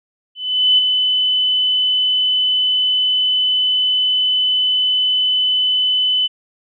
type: tone with ADSR envelope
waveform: sine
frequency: 3013 Hz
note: F#7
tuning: 31 cents sharp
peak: -8 dBFS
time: 0.35-6.28 s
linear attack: 430 ms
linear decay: 16 ms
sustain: -5 dB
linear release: 24 ms
effects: none